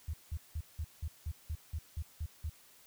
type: tone bursts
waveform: sine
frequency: 77.78 Hz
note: D#2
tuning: in tune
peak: -34 dBFS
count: 11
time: 0.08-2.496 s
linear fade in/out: 5 ms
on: 56 ms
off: 180 ms
effects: white hiss -61 dBFS RMS until 2.86 s